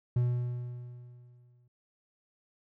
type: tone with exponential decay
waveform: triangle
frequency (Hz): 122.3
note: B2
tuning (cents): -16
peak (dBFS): -21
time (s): 0.16-1.68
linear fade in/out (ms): 5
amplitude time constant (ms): 330
effects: none